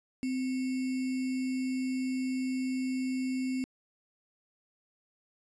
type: tone with sample-and-hold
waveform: sine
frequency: 258.5 Hz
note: C4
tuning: 21 cents flat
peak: -29 dBFS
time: 0.23-3.64 s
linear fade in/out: 0 ms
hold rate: 2450 Hz
effects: resampled to 22050 Hz